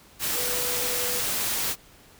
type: tone in noise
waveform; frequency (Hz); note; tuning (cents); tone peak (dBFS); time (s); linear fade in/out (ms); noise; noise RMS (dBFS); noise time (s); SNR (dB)
sine; 491.3; B4; -9; -34; 0.33-1.23; 50; white; -27; 0.19-1.76; -10
effects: pink hiss -53 dBFS RMS until 2.19 s